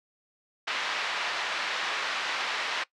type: band-pass noise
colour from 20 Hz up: pink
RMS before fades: -31 dBFS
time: 0.67-2.84 s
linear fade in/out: 10 ms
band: 1100 to 3800 Hz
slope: 12 dB/octave
effects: noise-tail reverb RT60 0.1 s tail -20 dB re dry + low-pass 6000 Hz 12 dB/octave